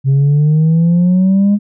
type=exponential sweep; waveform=sine; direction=up; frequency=133.8 to 207.5 Hz; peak=-5 dBFS; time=0.04-1.59 s; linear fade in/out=50 ms; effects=tanh soft clip ceiling -6 dBFS